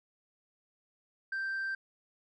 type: tone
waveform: sine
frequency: 1568 Hz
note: G6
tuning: in tune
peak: -30 dBFS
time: 1.32-1.75 s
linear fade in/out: 5 ms
effects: tanh soft clip ceiling -31 dBFS